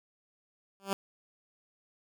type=tone with exponential growth; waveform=10% pulse; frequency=196 Hz; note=G3; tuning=in tune; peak=-17 dBFS; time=0.8-0.93 s; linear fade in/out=0 ms; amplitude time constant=28 ms; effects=none